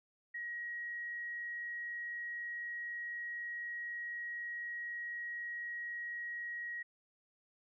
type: tone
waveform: sine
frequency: 1898 Hz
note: A#6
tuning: 31 cents sharp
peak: -39 dBFS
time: 0.34-6.83 s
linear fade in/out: 10 ms
effects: none